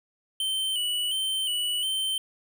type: tone with vibrato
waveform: square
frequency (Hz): 3026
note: F#7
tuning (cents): +38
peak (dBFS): -26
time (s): 0.4-2.18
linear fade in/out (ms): 2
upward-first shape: square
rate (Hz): 1.4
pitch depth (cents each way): 44
effects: none